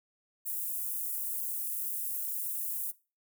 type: high-pass noise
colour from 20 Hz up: white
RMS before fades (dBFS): -35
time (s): 0.45-2.92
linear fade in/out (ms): 20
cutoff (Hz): 10000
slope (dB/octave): 24
effects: noise-tail reverb RT60 0.3 s tail -19 dB re dry

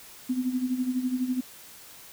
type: tone with tremolo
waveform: sine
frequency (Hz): 253.6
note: B3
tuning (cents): +46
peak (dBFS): -22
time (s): 0.29-1.41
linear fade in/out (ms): 10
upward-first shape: sine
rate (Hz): 12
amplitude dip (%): 70
effects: white hiss -48 dBFS RMS until 2.12 s

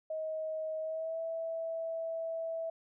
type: tone with pitch glide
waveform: sine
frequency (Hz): 631 to 655.5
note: D#5 to E5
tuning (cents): +24 to -10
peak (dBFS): -34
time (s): 0.1-2.7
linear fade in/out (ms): 5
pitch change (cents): +66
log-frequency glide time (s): 0.8-1.2
effects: none

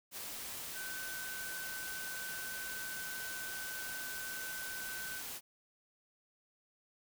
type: tone in noise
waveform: sine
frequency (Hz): 1522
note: F#6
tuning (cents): +48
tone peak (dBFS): -43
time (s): 0.73-5.23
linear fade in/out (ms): 50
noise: white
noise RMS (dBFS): -44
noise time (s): 0.11-5.41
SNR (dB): -2
effects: none

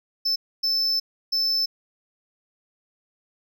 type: tone bursts at uneven times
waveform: triangle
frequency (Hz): 5274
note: E8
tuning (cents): 0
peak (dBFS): -19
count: 3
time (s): 0.25-0.36 / 0.63-1 / 1.32-1.66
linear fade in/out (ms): 10
effects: none

